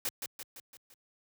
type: noise with echo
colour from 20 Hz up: white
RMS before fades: -33 dBFS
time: 0.05-0.09 s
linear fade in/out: 2 ms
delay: 170 ms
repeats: 5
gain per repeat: -5 dB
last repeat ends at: 0.94 s
effects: high-pass 80 Hz 12 dB/octave